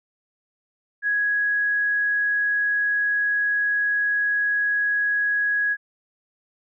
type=tone; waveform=sine; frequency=1665 Hz; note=G#6; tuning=4 cents sharp; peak=-19 dBFS; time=1.02-5.77 s; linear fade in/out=50 ms; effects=none